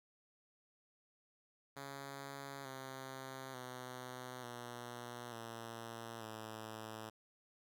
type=tone with pitch steps; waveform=5% pulse; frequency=138.59 / 132.33 / 126.36 / 120.65 / 115.2 / 110 Hz; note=C#3 / C3 / B2 / B2 / A#2 / A2; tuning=0 / +20 / +40 / -40 / -20 / 0 cents; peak=-35 dBFS; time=1.76-7.1 s; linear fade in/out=10 ms; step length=890 ms; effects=none